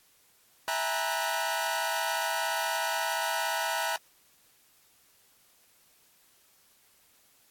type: tone cluster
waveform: sawtooth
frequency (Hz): 656 / 809 / 907 / 964 / 1478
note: E5 / G#5 / A#5 / B5 / F#6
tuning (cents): -9 / -46 / -48 / -42 / -2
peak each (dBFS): -31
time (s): 0.68-3.96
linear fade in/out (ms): 0
effects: white hiss -63 dBFS RMS until 7.5 s + AAC 64 kbps